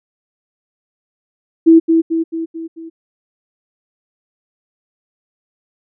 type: tone with echo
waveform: sine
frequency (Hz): 327.4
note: E4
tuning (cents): -12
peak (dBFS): -3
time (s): 1.66-1.8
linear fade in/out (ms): 20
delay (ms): 220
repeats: 5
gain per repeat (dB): -5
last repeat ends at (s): 2.9
effects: none